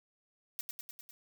blue noise with echo, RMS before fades -38 dBFS, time 0.59-0.61 s, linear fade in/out 0 ms, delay 100 ms, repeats 5, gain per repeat -3 dB, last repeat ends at 1.11 s, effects none

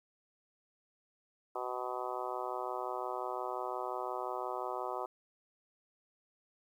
harmonic tone, 125.7 Hz, B2, 31 cents sharp, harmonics 3 / 4 / 5 / 6 / 7 / 8 / 9 / 10, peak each -43 / -44 / -43 / -42 / -45 / -43 / -46 / -46 dBFS, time 1.55-5.06 s, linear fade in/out 5 ms, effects 11-bit

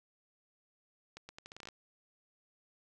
accelerating click train, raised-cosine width 0.2 ms, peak -30 dBFS, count 11, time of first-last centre 1.17-1.687 s, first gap 120 ms, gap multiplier 0.79, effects none

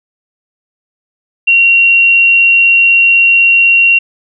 sine tone, 2748 Hz, F7, 29 cents flat, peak -4 dBFS, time 1.47-3.99 s, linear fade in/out 10 ms, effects none

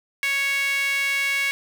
sawtooth tone with high-pass filter, 554.4 Hz, C#5, in tune, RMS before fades -23 dBFS, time 0.23-1.51 s, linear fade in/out 0 ms, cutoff 2100 Hz, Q 5.9, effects none

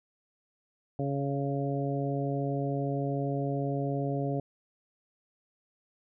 harmonic tone with a mistuned harmonic, 139.8 Hz, C#3, 15 cents sharp, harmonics 1 / 2 / 3 / 4 / 5, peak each -31 / -34 / -36 / -37 / -38 dBFS, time 0.99-4.4 s, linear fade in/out 2 ms, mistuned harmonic 5, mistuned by -17 cents, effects none

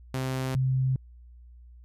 sawtooth / sine tone pair in turn, 130.81 / 130.81 Hz, C3 / C3, 0 / 0 cents, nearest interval unison, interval 0 cents, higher neither, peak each -24 / -22 dBFS, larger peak second, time 0.14-0.55 / 0.55-0.96 s, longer neither, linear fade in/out 2 ms, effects added 60 Hz sine -47 dBFS peak until 1.84 s + resampled to 32000 Hz

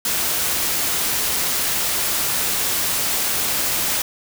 white noise, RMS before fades -21 dBFS, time 0.05-4.02 s, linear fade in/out 2 ms, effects none

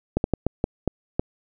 slowing click train, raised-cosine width 2 ms, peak -7 dBFS, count 7, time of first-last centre 0.17-1.195 s, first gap 71 ms, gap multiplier 1.35, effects none

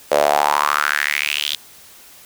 sawtooth tone with high-pass filter sweep, 73.42 Hz, D2, in tune, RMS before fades -18 dBFS, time 0.11-1.56 s, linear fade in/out 10 ms, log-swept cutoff 540 to 3600 Hz, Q 5, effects white hiss -44 dBFS RMS until 2.25 s

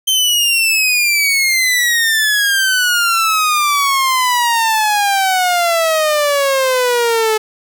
sawtooth exponential sweep, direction down, 3126 to 430 Hz, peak -8 dBFS, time 0.07-7.38 s, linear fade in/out 10 ms, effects none

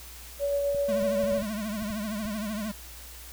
sine tone with tremolo, 567 Hz, C#5, 39 cents sharp, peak -23 dBFS, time 0.39-1.43 s, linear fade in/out 50 ms, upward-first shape sine, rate 7.7 Hz, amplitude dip 25%
clicks, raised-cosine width 5 ms, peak -29 dBFS, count 9, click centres 0.748 / 1.027 / 1.237 / 1.321 / 1.381 / 1.424 / 1.824 / 1.905 / 2.255 s
square tone with vibrato, 212.1 Hz, G#3, 37 cents sharp, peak -31 dBFS, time 0.88-2.72 s, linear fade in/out 10 ms, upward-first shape triangle, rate 13 Hz, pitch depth 120 cents each way
effects added 60 Hz sine -46 dBFS peak until 3.32 s + white hiss -46 dBFS RMS until 3.32 s

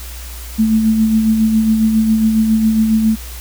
sine tone with tremolo, 220 Hz, A3, in tune, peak -8 dBFS, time 0.58-3.16 s, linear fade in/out 20 ms, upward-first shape sine, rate 7.3 Hz, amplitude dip 40%, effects added 60 Hz sine -28 dBFS peak until 3.4 s + white hiss -34 dBFS RMS until 3.4 s

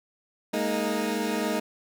20% pulse chord, Ab suspended second, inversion none, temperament equal with one note detuned, 207.7 / 231.2 / 311.1 Hz, Ab3 / Bb3 / Eb4, 0 / -14 / 0 cents, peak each -25 dBFS, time 0.53-1.6 s, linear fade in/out 10 ms, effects none

